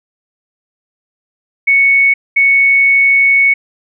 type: tone pair in turn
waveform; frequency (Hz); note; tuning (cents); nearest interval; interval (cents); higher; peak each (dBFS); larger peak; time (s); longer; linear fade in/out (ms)
sine; 2217 / 2217; C#7 / C#7; 0 / 0; unison; 0; neither; -6; neither; 1.67-2.14 / 2.36-3.54; second; 10
effects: none